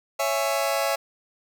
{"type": "chord", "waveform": "sawtooth", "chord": "C# minor", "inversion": "none", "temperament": "just", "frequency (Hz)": [554.4, 665.2, 831.5], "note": ["C#5", "E5", "G#5"], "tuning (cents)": [0, 16, 2], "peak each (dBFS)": [-22, -22, -25], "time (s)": [0.19, 0.96], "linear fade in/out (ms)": 10, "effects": []}